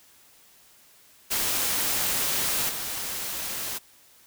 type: noise with level steps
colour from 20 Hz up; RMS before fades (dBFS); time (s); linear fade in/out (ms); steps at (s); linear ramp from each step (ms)
white; -26 / -32; 1.3-3.79; 20; 2.69; 5
effects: white hiss -56 dBFS RMS until 4.26 s